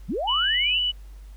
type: linear sweep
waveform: sine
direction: up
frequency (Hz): 130 to 2865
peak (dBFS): -24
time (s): 0.08-0.8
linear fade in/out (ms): 20
type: tone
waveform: sine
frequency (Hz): 2960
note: F#7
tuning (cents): 0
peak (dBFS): -21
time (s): 0.27-0.92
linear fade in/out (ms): 20
effects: added 49 Hz sine -39 dBFS peak until 1.36 s + pink hiss -59 dBFS RMS until 1.36 s